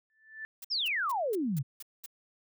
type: tone with exponential growth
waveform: sine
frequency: 1760 Hz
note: A6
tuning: in tune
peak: -35 dBFS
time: 0.1-0.45 s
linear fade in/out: 0 ms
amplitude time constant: 76 ms
type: noise bursts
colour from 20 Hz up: blue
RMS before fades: -43 dBFS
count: 7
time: 0.62-2.062 s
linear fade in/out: 5 ms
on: 26 ms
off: 210 ms
type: exponential sweep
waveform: sine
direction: down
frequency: 5588 to 123.47 Hz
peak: -28 dBFS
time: 0.7-1.63 s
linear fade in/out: 20 ms
effects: none